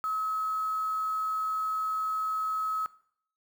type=tone with quantisation; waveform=sine; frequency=1283 Hz; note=E6; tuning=47 cents flat; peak=-28 dBFS; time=0.04-2.86 s; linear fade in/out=0 ms; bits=8; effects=noise-tail reverb RT60 0.6 s tail -18 dB re dry